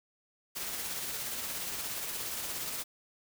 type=noise with tremolo; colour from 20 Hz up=white; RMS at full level=-36 dBFS; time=0.55-2.84 s; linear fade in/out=20 ms; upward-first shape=sine; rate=17 Hz; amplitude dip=30%; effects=none